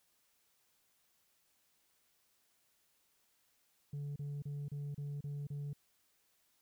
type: tone bursts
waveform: sine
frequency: 143.9 Hz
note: D3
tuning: 35 cents flat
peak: -36 dBFS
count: 7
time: 3.93-5.732 s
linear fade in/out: 5 ms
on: 230 ms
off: 32 ms
effects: tanh soft clip ceiling -38 dBFS + white hiss -75 dBFS RMS until 6.61 s